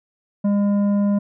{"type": "tone with tanh clipping", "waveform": "triangle", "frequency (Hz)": 202.8, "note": "G#3", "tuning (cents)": -41, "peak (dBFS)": -17, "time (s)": [0.44, 1.19], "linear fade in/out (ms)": 10, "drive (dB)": 13, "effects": []}